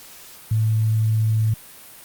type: tone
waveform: sine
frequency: 110 Hz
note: A2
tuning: in tune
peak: -16 dBFS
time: 0.51-1.54 s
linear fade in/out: 5 ms
effects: white hiss -43 dBFS RMS until 2.04 s + Opus 48 kbps